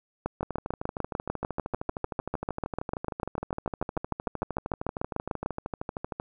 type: two click trains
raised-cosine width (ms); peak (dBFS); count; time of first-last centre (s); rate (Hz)
1; -14 / -18; 36 / 76; 0.26-5.461 / 0.43-6.199; 6.73 / 13
effects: none